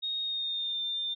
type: tone with pitch glide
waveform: sine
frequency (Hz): 3729 to 3598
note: A#7 to A7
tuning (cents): 0 to +38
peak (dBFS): -30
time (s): 0.02-1.15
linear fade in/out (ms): 20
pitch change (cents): -62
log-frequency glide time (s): 0.22-0.8
effects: none